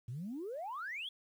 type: exponential sweep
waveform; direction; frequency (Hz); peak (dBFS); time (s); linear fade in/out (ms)
sine; up; 110 to 3461; -38; 0.08-1.09; 5
effects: tanh soft clip ceiling -35 dBFS + 11-bit